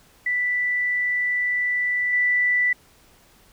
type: tone with level steps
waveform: sine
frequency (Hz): 1975.5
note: B6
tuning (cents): 0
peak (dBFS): -20 / -17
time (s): 0.26-2.73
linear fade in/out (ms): 5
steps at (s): 2.13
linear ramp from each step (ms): 2
effects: pink hiss -55 dBFS RMS until 3.52 s